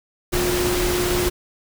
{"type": "tone in noise", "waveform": "sine", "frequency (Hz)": 357.2, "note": "F4", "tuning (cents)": 39, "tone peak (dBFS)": -21, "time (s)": [0.32, 1.3], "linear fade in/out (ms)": 20, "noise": "pink", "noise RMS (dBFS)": -23, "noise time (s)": [0.32, 1.3], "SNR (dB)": -1, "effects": []}